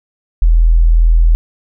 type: tone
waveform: sine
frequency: 41.2 Hz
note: E1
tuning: in tune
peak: -5 dBFS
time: 0.42-1.35 s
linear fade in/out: 0 ms
effects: none